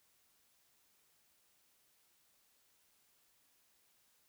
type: silence
effects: white hiss -73 dBFS RMS until 4.28 s